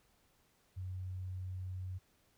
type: tone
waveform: sine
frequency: 92.5 Hz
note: F#2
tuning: in tune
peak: -39 dBFS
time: 0.76-1.99 s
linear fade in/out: 20 ms
effects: pink hiss -72 dBFS RMS until 2.37 s